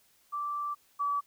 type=tone pair in turn; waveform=sine; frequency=1169 / 1147.6 Hz; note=D6 / D6; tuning=-8 / -40 cents; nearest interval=unison; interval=32 cents; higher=first; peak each=-31 / -27 dBFS; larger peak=second; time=0.32-0.75 / 0.99-1.21 s; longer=first; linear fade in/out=20 ms; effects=white hiss -66 dBFS RMS until 1.26 s